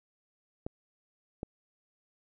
clicks, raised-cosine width 2 ms, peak -22 dBFS, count 2, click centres 0.665 / 1.431 s, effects none

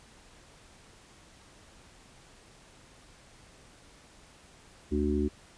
harmonic tone, 73.9 Hz, D2, 11 cents sharp, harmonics 1 / 3 / 4 / 5, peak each -31 / -31 / -31 / -31 dBFS, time 4.91-5.29 s, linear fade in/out 20 ms, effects pink hiss -56 dBFS RMS until 5.57 s + resampled to 22050 Hz

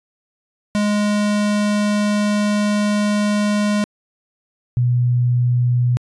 square / sine tone pair in turn, 207.7 / 122.75 Hz, G#3 / B2, 0 / -10 cents, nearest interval major sixth, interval 910 cents, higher first, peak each -16 / -13 dBFS, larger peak second, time 0.75-3.84 / 4.77-5.97 s, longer first, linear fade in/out 0 ms, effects resampled to 22050 Hz

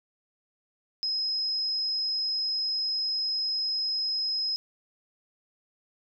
sine tone, 5110 Hz, D#8, 45 cents sharp, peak -26 dBFS, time 1.03-4.56 s, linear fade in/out 0 ms, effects none

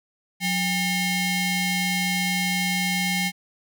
sawtooth ring-modulated tone, 987.8 Hz, B5, in tune, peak -15 dBFS, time 0.4-3.32 s, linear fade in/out 50 ms, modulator 1170 Hz, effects none

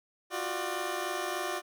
15% pulse tone cluster, 350.1 / 373.5 / 599 Hz, F4 / F#4 / D5, +4 / +16 / +34 cents, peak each -30 dBFS, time 0.3-1.62 s, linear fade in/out 50 ms, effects none

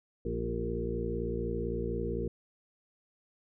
harmonic tone with a mistuned harmonic, 57.8 Hz, A#1, 14 cents flat, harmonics 1 / 2 / 3 / 4 / 6 / 7 / 8, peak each -37 / -40 / -40 / -40 / -39 / -39 / -37 dBFS, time 0.25-2.28 s, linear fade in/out 5 ms, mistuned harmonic 7, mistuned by -27 cents, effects none

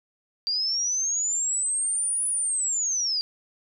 sine linear two-way sweep, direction up then down, 4699 to 9900 to 4699 Hz, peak -23 dBFS, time 0.47-3.21 s, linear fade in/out 0 ms, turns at 2.27 s, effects none

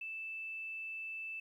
sine tone, 2640 Hz, E7, 2 cents sharp, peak -40 dBFS, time 0.01-1.4 s, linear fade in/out 5 ms, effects 12-bit

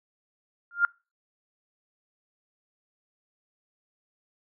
sine tone with exponential growth, 1400 Hz, F6, 4 cents sharp, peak -14 dBFS, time 0.71-0.85 s, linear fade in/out 1 ms, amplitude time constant 30 ms, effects noise-tail reverb RT60 0.3 s tail -26 dB re dry

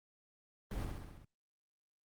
brown noise with echo, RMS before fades -38 dBFS, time 0.71-0.85 s, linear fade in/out 2 ms, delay 66 ms, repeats 6, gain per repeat -3 dB, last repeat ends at 1.246 s, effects Opus 24 kbps

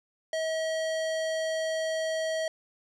square tone with low-pass filter, 640 Hz, D#5, 49 cents sharp, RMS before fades -30 dBFS, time 0.33-2.48 s, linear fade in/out 2 ms, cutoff 6900 Hz, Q 0.9, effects none

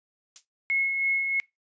violet noise with exponential decay, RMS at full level -31 dBFS, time 0.36-0.45 s, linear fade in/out 0 ms, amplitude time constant 19 ms
sine tone with tremolo, 2176 Hz, C#7, 33 cents flat, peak -21 dBFS, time 0.7-1.4 s, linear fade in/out 0 ms, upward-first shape sine, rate 3.1 Hz, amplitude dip 40%
effects noise-tail reverb RT60 0.2 s tail -23 dB re dry + resampled to 16000 Hz

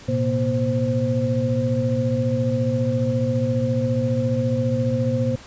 sine tone cluster, 111.4 / 126 / 238.9 / 522 Hz, A2 / B2 / A#3 / C5, +22 / +35 / +43 / -4 cents, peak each -24 dBFS, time 0.08-5.36 s, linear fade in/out 10 ms, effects pink hiss -43 dBFS RMS until 5.46 s + resampled to 16000 Hz

